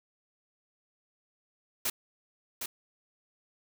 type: noise with echo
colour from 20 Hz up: white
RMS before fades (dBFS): -30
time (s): 1.85-1.9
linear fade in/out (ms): 5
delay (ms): 760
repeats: 1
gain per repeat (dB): -6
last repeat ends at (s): 2.66
effects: none